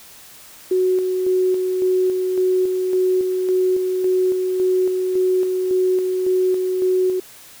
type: tone with tremolo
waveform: sine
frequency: 370 Hz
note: F#4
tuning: in tune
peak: -14 dBFS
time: 0.71-7.2 s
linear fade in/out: 5 ms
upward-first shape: square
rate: 1.8 Hz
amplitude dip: 35%
effects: white hiss -43 dBFS RMS until 7.6 s